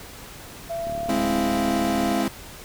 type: tone with pitch glide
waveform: sine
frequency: 672 to 693.7 Hz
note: E5 to F5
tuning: +33 to -12 cents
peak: -26 dBFS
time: 0.69-2.24 s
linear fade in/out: 20 ms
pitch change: +55 cents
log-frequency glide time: 0.8-1.32 s
type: click train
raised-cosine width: 3 ms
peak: -23 dBFS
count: 47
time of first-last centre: 0.87-2.117 s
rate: 36.9 Hz
type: chord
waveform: 40% pulse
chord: Ab augmented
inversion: none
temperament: equal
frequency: 207.7 / 261.6 / 329.6 Hz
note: Ab3 / C4 / E4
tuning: 0 / 0 / 0 cents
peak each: -25 / -25 / -26 dBFS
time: 1.09-2.28 s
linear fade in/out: 2 ms
effects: pink hiss -41 dBFS RMS until 2.64 s